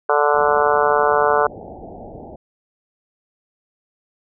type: harmonic tone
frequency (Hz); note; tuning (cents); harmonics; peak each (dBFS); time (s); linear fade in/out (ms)
146.83; D3; 0; 3 / 4 / 5 / 6 / 7 / 8 / 9 / 10; -19 / -20 / -21 / -22 / -22 / -23 / -24 / -24; 0.09-1.47; 5
type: low-pass noise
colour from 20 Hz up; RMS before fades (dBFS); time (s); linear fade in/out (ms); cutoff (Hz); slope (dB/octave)
white; -36; 0.34-2.36; 5; 820; 96
effects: none